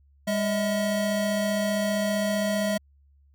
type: tone pair together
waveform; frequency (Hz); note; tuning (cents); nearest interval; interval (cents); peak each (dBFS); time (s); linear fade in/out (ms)
square; 201.9 / 641; G#3 / E5; -49 / -49; octave + minor sixth; 2000; -27; 0.27-2.78; 10
effects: added 70 Hz sine -56 dBFS peak until 3.34 s